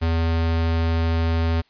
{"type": "tone", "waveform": "square", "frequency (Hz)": 82.41, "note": "E2", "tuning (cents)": 0, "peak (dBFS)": -19, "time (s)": [0.01, 1.62], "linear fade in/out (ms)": 20, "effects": ["white hiss -60 dBFS RMS until 1.69 s", "resampled to 11025 Hz"]}